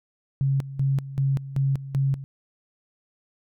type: tone with tremolo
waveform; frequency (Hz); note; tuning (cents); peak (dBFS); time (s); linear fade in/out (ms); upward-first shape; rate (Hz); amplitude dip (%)
sine; 136.6; C#3; -25; -19; 0.41-2.24; 0; square; 2.6; 80
effects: none